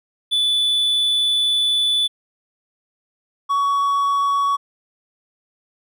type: tone pair in turn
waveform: triangle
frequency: 3476 / 1123.1 Hz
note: A7 / C#6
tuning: -22 / +22 cents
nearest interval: octave + minor sixth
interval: 1956 cents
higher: first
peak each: -14 dBFS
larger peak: neither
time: 0.31-2.08 / 3.49-4.57 s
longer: first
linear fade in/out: 20 ms
effects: none